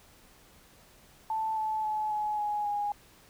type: tone with pitch steps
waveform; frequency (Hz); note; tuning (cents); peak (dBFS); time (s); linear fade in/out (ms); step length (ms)
sine; 880 / 868.4 / 856.9 / 845.6 / 834.5 / 823.4; A5 / A5 / A5 / G#5 / G#5 / G#5; 0 / -23 / -46 / +31 / +8 / -15; -28; 1.3-2.92; 2; 270
effects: pink hiss -58 dBFS RMS until 3.29 s

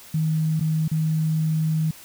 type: tone with dropouts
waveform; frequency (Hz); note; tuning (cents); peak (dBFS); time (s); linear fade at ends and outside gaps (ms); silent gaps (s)
sine; 157.8; D#3; +25; -19; 0.14-1.91; 5; 0.597-0.608 / 0.88-0.914
effects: white hiss -45 dBFS RMS until 2.04 s

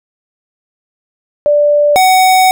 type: tone pair in turn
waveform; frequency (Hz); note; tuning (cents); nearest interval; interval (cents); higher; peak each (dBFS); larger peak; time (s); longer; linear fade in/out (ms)
sine / square; 587.3 / 748.2; D5 / F#5; 0 / +19; major third; 419; second; -6 / -6; neither; 1.46-1.96 / 1.96-2.51; second; 0
effects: none

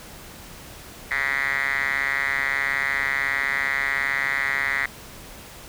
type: tone with band-pass filter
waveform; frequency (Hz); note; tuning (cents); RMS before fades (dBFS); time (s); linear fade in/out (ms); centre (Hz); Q
5% pulse; 138.59; C#3; 0; -24; 1.11-4.86; 2; 2000; 9.1
effects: pink hiss -42 dBFS RMS until 5.68 s

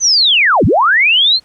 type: linear two-way sweep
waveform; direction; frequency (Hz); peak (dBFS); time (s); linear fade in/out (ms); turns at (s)
sine; down then up; 6272 to 64.8 to 4320; -7; 0-1.4; 50; 0.65
effects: pink hiss -52 dBFS RMS until 1.44 s + low-pass 10000 Hz 12 dB/octave

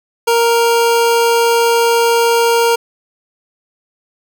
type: tone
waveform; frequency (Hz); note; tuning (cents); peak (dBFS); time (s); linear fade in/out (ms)
25% pulse; 466.2; A#4; 0; -6; 0.27-2.76; 10
effects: 8-bit

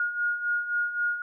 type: beating tone pair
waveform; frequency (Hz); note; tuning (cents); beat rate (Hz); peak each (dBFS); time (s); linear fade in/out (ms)
sine; 1430 / 1433.8; F6 / F6; +41 / +45; 3.8; -32 / -26; 0-1.22; 2
effects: none

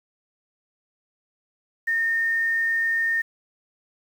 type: tone with quantisation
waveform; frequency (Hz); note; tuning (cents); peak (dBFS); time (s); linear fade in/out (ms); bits
sine; 1827; A#6; -35; -20; 1.87-3.22; 10; 8
effects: none

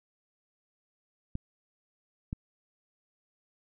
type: clicks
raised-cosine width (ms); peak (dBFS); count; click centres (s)
5; -21; 2; 1.354 / 2.329
effects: none

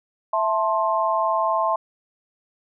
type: chord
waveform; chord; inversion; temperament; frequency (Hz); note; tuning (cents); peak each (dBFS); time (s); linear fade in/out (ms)
sine; A minor; second; just; 660 / 880 / 1056; E5 / A5 / C6; +2 / 0 / +16; -23 / -24 / -22; 0.33-1.76; 5
effects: none

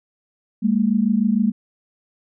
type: tone pair together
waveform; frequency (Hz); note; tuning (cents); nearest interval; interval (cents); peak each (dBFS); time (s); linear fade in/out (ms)
sine; 202.1 / 228.7; G#3 / A#3; -47 / -33; major second; 214; -18; 0.62-1.52; 20
effects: none

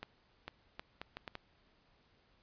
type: accelerating click train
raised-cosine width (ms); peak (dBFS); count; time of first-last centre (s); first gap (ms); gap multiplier
0.3; -26; 7; 0.03-1.354; 450; 0.7
effects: pink hiss -70 dBFS RMS until 2.42 s + resampled to 11025 Hz

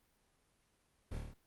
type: noise with echo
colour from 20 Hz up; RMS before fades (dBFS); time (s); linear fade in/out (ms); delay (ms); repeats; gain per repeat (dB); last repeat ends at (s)
brown; -41; 1.11-1.18; 10; 27; 6; -2; 1.342
effects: pink hiss -75 dBFS RMS until 1.46 s + Opus 32 kbps

